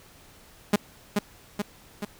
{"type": "tone with echo", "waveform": "sawtooth", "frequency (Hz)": 205.5, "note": "G#3", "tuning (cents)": -18, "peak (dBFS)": -13, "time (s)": [0.73, 0.76], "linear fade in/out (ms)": 5, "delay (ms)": 430, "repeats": 3, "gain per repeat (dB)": -4, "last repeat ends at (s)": 2.05, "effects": ["pink hiss -53 dBFS RMS until 2.19 s"]}